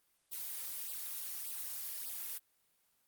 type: noise with flanger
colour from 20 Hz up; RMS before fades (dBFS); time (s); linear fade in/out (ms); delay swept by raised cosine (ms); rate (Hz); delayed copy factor
blue; -42; 0.31-2.39; 20; 0.22 to 5.22; 1.7; +0.75
effects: white hiss -75 dBFS RMS until 3.07 s + Opus 32 kbps